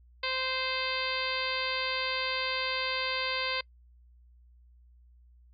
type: harmonic tone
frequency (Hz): 520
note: C5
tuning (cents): -11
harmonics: 1 / 2 / 3 / 4 / 5 / 6 / 7 / 8 / 9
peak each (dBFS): -38 / -37 / -39 / -36 / -37 / -40 / -39 / -39 / -39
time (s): 0.23-3.61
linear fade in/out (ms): 5
effects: noise-tail reverb RT60 0.1 s tail -26 dB re dry + added 60 Hz sine -55 dBFS peak until 5.53 s